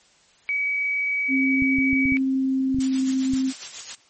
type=tone; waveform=sine; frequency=2273 Hz; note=C#7; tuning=43 cents sharp; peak=-21 dBFS; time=0.49-2.17 s; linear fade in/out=0 ms
type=tone with pitch glide; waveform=sine; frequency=266.4 to 263.2 Hz; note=C4 to C4; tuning=+31 to +10 cents; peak=-19 dBFS; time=1.28-3.53 s; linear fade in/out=50 ms; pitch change=-21 cents; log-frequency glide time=1.97-3.07 s
type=clicks; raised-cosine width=5 ms; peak=-20 dBFS; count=8; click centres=1.622 / 1.786 / 1.931 / 2.056 / 2.122 / 2.746 / 2.787 / 3.336 s
type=noise with tremolo; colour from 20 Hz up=blue; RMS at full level=-28 dBFS; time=2.8-3.95 s; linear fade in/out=5 ms; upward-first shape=sine; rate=7.4 Hz; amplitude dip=60%
effects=white hiss -57 dBFS RMS until 4.09 s + MP3 32 kbps